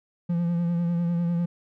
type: tone with vibrato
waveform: triangle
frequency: 171.6 Hz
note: F3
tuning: 30 cents flat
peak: -20 dBFS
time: 0.29-1.46 s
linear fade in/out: 10 ms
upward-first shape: sine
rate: 10 Hz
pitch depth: 30 cents each way
effects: none